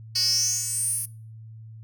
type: tone with high-pass filter sweep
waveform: 10% pulse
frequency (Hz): 370.6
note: F#4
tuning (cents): +3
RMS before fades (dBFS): -25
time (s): 0.15-1.06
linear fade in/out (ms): 10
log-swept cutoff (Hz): 4500 to 11000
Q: 8.8
effects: noise-tail reverb RT60 0.4 s tail -23 dB re dry + added 111 Hz sine -40 dBFS peak until 1.83 s